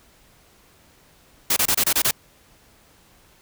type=noise bursts; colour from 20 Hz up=white; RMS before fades=-19 dBFS; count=7; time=1.5-2.111 s; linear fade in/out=5 ms; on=65 ms; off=26 ms; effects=pink hiss -55 dBFS RMS until 3.41 s